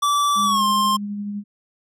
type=tone with pitch glide; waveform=square; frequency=1159 to 1056.7 Hz; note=D6 to C6; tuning=-23 to +17 cents; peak=-17 dBFS; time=0.02-0.97 s; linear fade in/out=10 ms; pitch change=-160 cents; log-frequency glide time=0.44-0.64 s
type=tone with tremolo; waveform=sine; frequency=204.6 Hz; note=G#3; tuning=26 cents flat; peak=-24 dBFS; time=0.35-1.44 s; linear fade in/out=50 ms; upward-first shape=sine; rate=12 Hz; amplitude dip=25%
effects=low-pass 12000 Hz 12 dB/octave